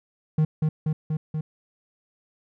triangle tone with echo, 155.3 Hz, D#3, 3 cents flat, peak -15 dBFS, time 0.38-0.45 s, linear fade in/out 5 ms, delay 240 ms, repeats 4, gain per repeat -2 dB, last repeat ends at 1.41 s, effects none

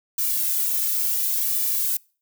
violet noise with flanger, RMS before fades -23 dBFS, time 0.18-1.97 s, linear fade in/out 5 ms, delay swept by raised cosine 1.7 to 2.28 ms, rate 0.7 Hz, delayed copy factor +0.9, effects noise-tail reverb RT60 0.4 s tail -26 dB re dry

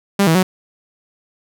sawtooth tone with pitch steps, 199.2 / 161.9 / 185.5 Hz, G3 / E3 / F#3, +28 / -31 / +5 cents, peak -7 dBFS, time 0.19-0.43 s, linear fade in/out 5 ms, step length 80 ms, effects none

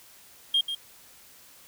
triangle tone with echo, 3222 Hz, G7, 47 cents sharp, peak -17 dBFS, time 0.54-0.61 s, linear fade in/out 5 ms, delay 140 ms, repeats 1, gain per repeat -10 dB, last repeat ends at 0.75 s, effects tanh soft clip ceiling -16 dBFS + white hiss -53 dBFS RMS until 1.67 s

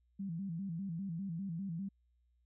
sine tone with vibrato, 180 Hz, F#3, 47 cents flat, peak -37 dBFS, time 0.19-1.89 s, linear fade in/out 10 ms, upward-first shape square, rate 5 Hz, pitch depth 150 cents each way, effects added 60 Hz sine -70 dBFS peak until 2.45 s

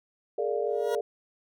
sine chord, Bb dominant seventh, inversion third, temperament equal with one note detuned, 415.3 / 460 / 587.3 / 698.5 Hz, Ab4 / Bb4 / D5 / F5, 0 / -23 / 0 / 0 cents, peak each -30 / -30 / -32 / -36 dBFS, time 0.38-1.01 s, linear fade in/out 5 ms
20% pulse tone with exponential growth, 477.3 Hz, A#4, 41 cents sharp, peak -26 dBFS, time 0.66-0.95 s, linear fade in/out 1 ms, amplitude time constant 63 ms
effects none

